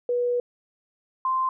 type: tone pair in turn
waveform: sine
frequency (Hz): 487 / 1042.7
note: B4 / C6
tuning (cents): -24 / -6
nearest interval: octave + minor second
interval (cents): 1318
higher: second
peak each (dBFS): -21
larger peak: neither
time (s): 0.09-0.4 / 1.25-1.49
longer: first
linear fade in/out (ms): 2
effects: none